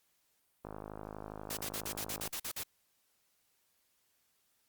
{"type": "click train", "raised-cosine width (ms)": 1, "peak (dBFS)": -29, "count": 86, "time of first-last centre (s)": [0.65, 2.275], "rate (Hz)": 52.3}
{"type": "noise bursts", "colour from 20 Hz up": "white", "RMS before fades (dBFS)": -39, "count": 10, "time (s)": [1.5, 2.634], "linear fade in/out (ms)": 5, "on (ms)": 72, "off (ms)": 46}
{"effects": ["white hiss -75 dBFS RMS until 4.68 s", "Opus 48 kbps"]}